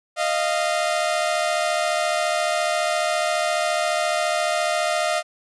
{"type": "tone pair together", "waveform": "sawtooth", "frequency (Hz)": [619, 693.5], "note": ["D#5", "F5"], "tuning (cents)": [-9, -12], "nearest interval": "major second", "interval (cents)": 197, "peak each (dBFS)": -19, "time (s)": [0.16, 5.23], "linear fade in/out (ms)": 50, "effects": ["resampled to 24000 Hz"]}